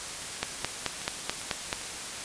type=two click trains; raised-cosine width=0.2 ms; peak=-22 / -9 dBFS; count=5 / 7; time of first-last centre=0.22-1.814 / 0.43-1.729 s; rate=2.51 / 4.62 Hz; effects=white hiss -37 dBFS RMS until 2.24 s + resampled to 22050 Hz